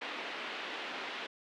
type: band-pass noise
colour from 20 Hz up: white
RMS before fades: -41 dBFS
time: 0.01-1.27 s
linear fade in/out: 10 ms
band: 250 to 3200 Hz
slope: 24 dB/octave
effects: none